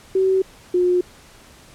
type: tone pair in turn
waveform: sine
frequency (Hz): 380 / 358.7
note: F#4 / F4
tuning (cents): +46 / +46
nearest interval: minor second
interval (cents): 100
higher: first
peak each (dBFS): -14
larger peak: neither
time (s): 0.15-0.42 / 0.74-1.01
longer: neither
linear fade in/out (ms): 5
effects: pink hiss -47 dBFS RMS until 1.74 s + low-pass 11000 Hz 12 dB/octave